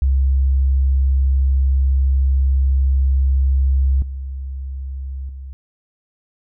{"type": "tone with level steps", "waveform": "sine", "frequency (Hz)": 66.9, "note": "C2", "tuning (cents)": 39, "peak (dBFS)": [-12, -24, -29], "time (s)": [0.02, 5.53], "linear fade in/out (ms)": 0, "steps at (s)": [4.02, 5.29], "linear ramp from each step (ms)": 2, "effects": []}